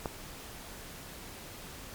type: click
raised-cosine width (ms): 1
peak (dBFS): -18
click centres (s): 0.058
effects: pink hiss -46 dBFS RMS until 1.94 s + MP3 96 kbps